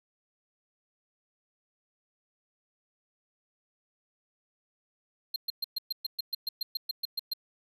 square tone bursts, 4186 Hz, C8, in tune, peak -29 dBFS, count 15, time 5.34-7.335 s, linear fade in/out 5 ms, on 21 ms, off 120 ms, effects none

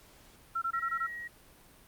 sine tone bursts, 1352 Hz, E6, 43 cents sharp, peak -29 dBFS, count 6, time 0.55-1.069 s, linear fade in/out 10 ms, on 69 ms, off 21 ms
sine tone, 1900 Hz, A#6, 33 cents sharp, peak -38 dBFS, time 0.73-1.28 s, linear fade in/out 10 ms
effects pink hiss -58 dBFS RMS until 1.87 s + Opus 48 kbps

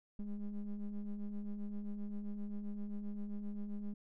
triangle ring-modulated tone, 101.2 Hz, G#2, 44 cents flat, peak -33 dBFS, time 0.19-3.94 s, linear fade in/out 5 ms, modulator 105 Hz, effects none

